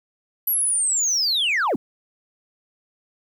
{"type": "linear sweep", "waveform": "sine", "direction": "down", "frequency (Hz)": [11880, 178.6], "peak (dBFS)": -16, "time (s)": [0.47, 1.76], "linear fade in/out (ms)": 5, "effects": ["tanh soft clip ceiling -17 dBFS", "9-bit"]}